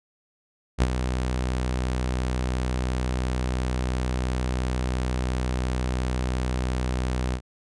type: tone with ADSR envelope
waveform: sawtooth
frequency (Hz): 62.9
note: B1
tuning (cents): +32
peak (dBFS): -12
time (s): 0.78-7.41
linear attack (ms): 39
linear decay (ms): 42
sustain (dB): -8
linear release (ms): 74
effects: resampled to 22050 Hz